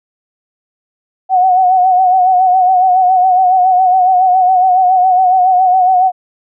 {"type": "tone with vibrato", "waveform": "sine", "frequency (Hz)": 740, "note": "F#5", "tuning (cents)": 0, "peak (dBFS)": -6, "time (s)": [1.29, 6.12], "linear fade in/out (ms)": 50, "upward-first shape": "sine", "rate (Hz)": 7.2, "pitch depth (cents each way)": 51, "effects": []}